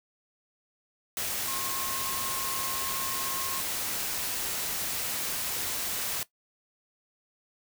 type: tone in noise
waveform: sine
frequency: 1073 Hz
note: C6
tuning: 43 cents sharp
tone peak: -37 dBFS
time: 1.48-3.6 s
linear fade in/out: 0 ms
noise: white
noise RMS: -32 dBFS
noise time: 1.17-6.23 s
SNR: -8 dB
effects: noise-tail reverb RT60 0.1 s tail -17 dB re dry